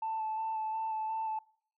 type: tone with vibrato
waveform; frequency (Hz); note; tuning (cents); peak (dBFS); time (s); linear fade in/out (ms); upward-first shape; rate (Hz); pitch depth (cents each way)
sine; 880; A5; 0; -31; 0.02-1.39; 5; square; 2.8; 14
effects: noise-tail reverb RT60 0.6 s tail -24 dB re dry + tanh soft clip ceiling -28 dBFS